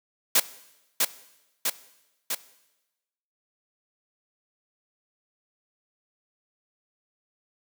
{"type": "noise with echo", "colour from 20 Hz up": "white", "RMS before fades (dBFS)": -19, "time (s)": [0.35, 0.4], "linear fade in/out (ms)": 5, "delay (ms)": 650, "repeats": 3, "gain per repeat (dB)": -3, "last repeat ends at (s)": 2.35, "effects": ["noise-tail reverb RT60 1.0 s tail -17 dB re dry", "high-pass 200 Hz 12 dB/octave"]}